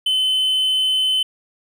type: tone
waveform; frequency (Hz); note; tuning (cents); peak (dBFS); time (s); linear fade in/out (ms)
triangle; 3047; G7; -50; -14; 0.06-1.23; 5
effects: none